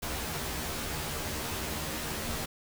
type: noise with comb filter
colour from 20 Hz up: pink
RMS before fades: -35 dBFS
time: 0.02-2.46 s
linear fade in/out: 10 ms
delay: 13 ms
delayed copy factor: +1
effects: none